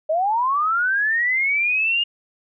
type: linear sweep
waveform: sine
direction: up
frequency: 603 to 2857 Hz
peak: -17 dBFS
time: 0.09-2.04 s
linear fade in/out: 10 ms
effects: none